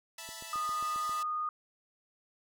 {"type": "chord", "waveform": "5% pulse", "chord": "E suspended fourth", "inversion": "none", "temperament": "equal with one note detuned", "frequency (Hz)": [659.3, 880, 981.5], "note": ["E5", "A5", "B5"], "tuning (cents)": [0, 0, -11], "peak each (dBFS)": [-36, -35, -35], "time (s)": [0.18, 1.23], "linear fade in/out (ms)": 5}
{"type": "click train", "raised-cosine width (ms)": 2, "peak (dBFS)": -38, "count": 7, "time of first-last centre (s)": [0.29, 1.094], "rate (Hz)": 7.46}
{"type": "tone", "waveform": "sine", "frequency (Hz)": 1231, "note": "D#6", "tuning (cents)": -19, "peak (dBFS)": -31, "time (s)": [0.53, 1.49], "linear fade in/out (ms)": 2}
{"effects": []}